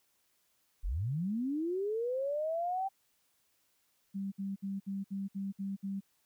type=linear sweep; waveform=sine; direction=up; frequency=31.64 to 786 Hz; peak=-31 dBFS; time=0.83-2.89 s; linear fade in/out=20 ms
type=tone bursts; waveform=sine; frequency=196 Hz; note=G3; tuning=in tune; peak=-34 dBFS; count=8; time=4.14-6.007 s; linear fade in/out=20 ms; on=180 ms; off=61 ms
effects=white hiss -74 dBFS RMS until 6.25 s